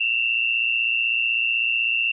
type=tone pair together; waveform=sine; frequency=2658 / 2774 Hz; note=E7 / F7; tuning=+14 / -12 cents; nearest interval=minor second; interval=74 cents; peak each=-22 dBFS; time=0-2.12 s; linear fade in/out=10 ms; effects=none